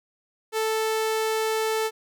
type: tone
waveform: sawtooth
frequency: 440 Hz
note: A4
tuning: in tune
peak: -19 dBFS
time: 0.52-1.91 s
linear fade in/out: 50 ms
effects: none